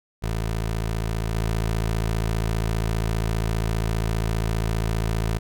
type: tone with level steps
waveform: 20% pulse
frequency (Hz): 55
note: A1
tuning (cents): 0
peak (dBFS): -19 / -17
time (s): 0.22-5.39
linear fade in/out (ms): 20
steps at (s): 1.34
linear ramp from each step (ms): 20
effects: none